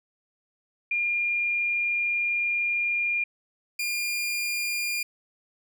sine / sawtooth tone pair in turn, 2409 / 2409 Hz, D7 / D7, +43 / +43 cents, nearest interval unison, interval 0 cents, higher neither, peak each -23 dBFS, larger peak neither, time 0.91-3.24 / 3.79-5.03 s, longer first, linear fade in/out 5 ms, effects none

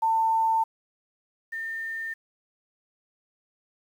sine tone pair in turn, 896 / 1809.7 Hz, A5 / A6, +31 / +48 cents, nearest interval octave, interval 1217 cents, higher second, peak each -20 / -30 dBFS, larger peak first, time 0.02-0.64 / 1.52-2.14 s, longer neither, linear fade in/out 10 ms, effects 9-bit

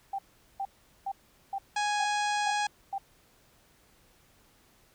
sine tone bursts, 786 Hz, G5, 4 cents sharp, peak -30 dBFS, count 7, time 0.13-2.982 s, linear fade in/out 5 ms, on 56 ms, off 410 ms
harmonic tone, 830.6 Hz, G#5, in tune, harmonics 1 / 2 / 3 / 4 / 5 / 6 / 7 / 8 / 9 / 10, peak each -28 / -34 / -38 / -40 / -42 / -44 / -45 / -46 / -47 / -48 dBFS, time 1.76-2.67 s, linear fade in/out 5 ms
effects pink hiss -63 dBFS RMS until 4.94 s

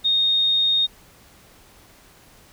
sine tone, 3700 Hz, A#7, 14 cents flat, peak -16 dBFS, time 0.04-0.87 s, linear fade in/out 20 ms, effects pink hiss -51 dBFS RMS until 2.52 s

